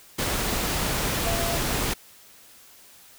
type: tone in noise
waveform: sine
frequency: 679 Hz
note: F5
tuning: 49 cents flat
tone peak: -29 dBFS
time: 1.26-1.58 s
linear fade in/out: 10 ms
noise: pink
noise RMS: -26 dBFS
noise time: 0.18-1.94 s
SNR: -6 dB
effects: white hiss -51 dBFS RMS until 3.18 s